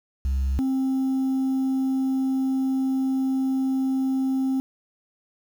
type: tone pair in turn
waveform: sine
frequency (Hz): 67 / 264.6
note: C2 / C4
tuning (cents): +42 / +20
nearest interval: 2 octaves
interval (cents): 2378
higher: second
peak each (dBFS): -18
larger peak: neither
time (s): 0.25-0.59 / 0.59-4.6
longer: second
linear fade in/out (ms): 0
effects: tanh soft clip ceiling -20 dBFS + 8-bit